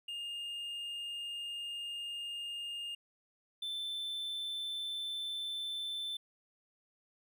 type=tone pair in turn; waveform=triangle; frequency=2826 / 3534 Hz; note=F7 / A7; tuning=+20 / +7 cents; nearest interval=major third; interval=387 cents; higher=second; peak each=-37 / -35 dBFS; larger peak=second; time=0.08-2.95 / 3.62-6.17 s; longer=first; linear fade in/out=5 ms; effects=none